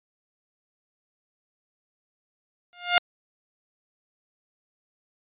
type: tone with exponential growth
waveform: 10% pulse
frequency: 707 Hz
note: F5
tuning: 21 cents sharp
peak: -5 dBFS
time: 2.73-2.98 s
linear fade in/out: 0 ms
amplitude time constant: 53 ms
effects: resampled to 8000 Hz